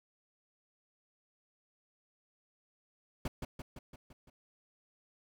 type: noise with echo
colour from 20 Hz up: brown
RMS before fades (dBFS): -35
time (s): 3.25-3.28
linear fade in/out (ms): 5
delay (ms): 170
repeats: 6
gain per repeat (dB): -4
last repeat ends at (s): 4.3
effects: none